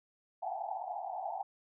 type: band-pass noise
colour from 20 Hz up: pink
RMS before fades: -39 dBFS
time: 0.42-1.43 s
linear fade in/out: 5 ms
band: 680 to 870 Hz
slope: 96 dB/octave
effects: none